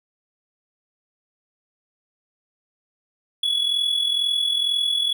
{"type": "tone with amplitude modulation", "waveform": "triangle", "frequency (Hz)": 3386, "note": "G#7", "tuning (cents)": 33, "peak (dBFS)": -15, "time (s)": [3.43, 5.13], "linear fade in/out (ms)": 5, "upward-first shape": "sine", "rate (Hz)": 42.1, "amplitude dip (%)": 60, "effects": []}